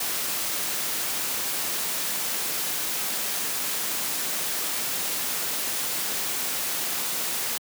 white noise, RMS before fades -28 dBFS, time 0-7.58 s, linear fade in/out 5 ms, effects high-pass 150 Hz 12 dB/octave

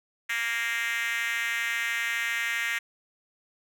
5% pulse tone with high-pass filter, 232.6 Hz, A#3, 4 cents flat, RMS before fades -29 dBFS, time 0.29-2.79 s, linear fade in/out 10 ms, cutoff 1900 Hz, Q 3.6, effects none

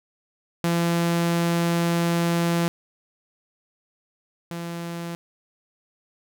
sawtooth tone pair in turn, 170 / 170 Hz, F3 / F3, -46 / -46 cents, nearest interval unison, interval 0 cents, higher neither, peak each -16 / -26 dBFS, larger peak first, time 0.64-2.68 / 4.51-5.15 s, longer first, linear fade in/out 0 ms, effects none

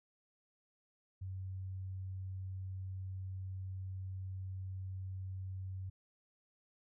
sine tone, 94.4 Hz, F#2, 35 cents sharp, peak -40 dBFS, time 1.21-5.9 s, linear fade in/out 10 ms, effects none

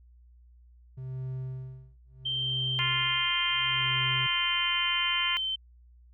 triangle tone with tremolo, 129.9 Hz, C3, 12 cents flat, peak -30 dBFS, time 0.97-4.27 s, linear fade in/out 10 ms, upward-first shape sine, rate 0.72 Hz, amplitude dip 100%
sine tone with pitch glide, 3136 to 3093 Hz, G7 to G7, 0 to -24 cents, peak -28 dBFS, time 2.25-5.56 s, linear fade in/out 10 ms, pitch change -24 cents, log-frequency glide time 3.49-4.78 s
harmonic tone, 349.2 Hz, F4, in tune, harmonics 3 / 4 / 5 / 6 / 7 / 8, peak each -34 / -38 / -37 / -32 / -36 / -35 dBFS, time 2.79-5.37 s, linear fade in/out 0 ms
effects added 60 Hz sine -53 dBFS peak until 6.13 s

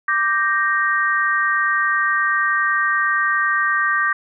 sine chord, G minor, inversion second, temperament equal, 1174.7 / 1568 / 1864.7 Hz, D6 / G6 / Bb6, 0 / 0 / 0 cents, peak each -20 / -20 / -20 dBFS, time 0.08-4.13 s, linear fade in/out 5 ms, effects none

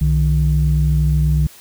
sine tone pair together, 64 / 152.22 Hz, C2 / D#3, -38 / -38 cents, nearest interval octave + minor third, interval 1500 cents, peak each -14 dBFS, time 0.01-1.47 s, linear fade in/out 5 ms, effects tanh soft clip ceiling -6 dBFS + white hiss -43 dBFS RMS until 1.6 s

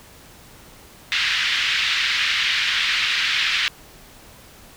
white band-pass noise, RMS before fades -21 dBFS, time 1.12-3.68 s, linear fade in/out 0 ms, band 1600 to 3700 Hz, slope 24 dB/octave, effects pink hiss -46 dBFS RMS until 4.76 s

